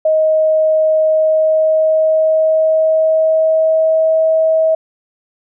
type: tone with pitch glide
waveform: sine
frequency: 628 to 640.1 Hz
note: D#5 to D#5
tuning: +16 to +49 cents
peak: -9 dBFS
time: 0.05-4.75 s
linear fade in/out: 5 ms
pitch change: +33 cents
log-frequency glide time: 1.05-4.2 s
effects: none